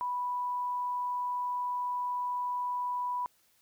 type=tone; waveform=sine; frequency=986 Hz; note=B5; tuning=3 cents flat; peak=-30 dBFS; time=0.01-3.26 s; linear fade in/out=0 ms; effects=white hiss -68 dBFS RMS until 3.61 s